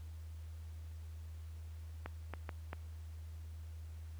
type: clicks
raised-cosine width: 0.5 ms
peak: -27 dBFS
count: 4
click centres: 2.06 / 2.337 / 2.492 / 2.731 s
effects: added 80 Hz sine -45 dBFS peak until 4.19 s + pink hiss -66 dBFS RMS until 4.19 s